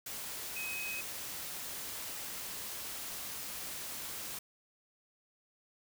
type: tone in noise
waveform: sine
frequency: 2534 Hz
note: D#7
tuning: 31 cents sharp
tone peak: -38 dBFS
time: 0.56-1.01 s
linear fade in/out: 5 ms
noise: white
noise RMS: -42 dBFS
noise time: 0.06-4.39 s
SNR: +1 dB
effects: none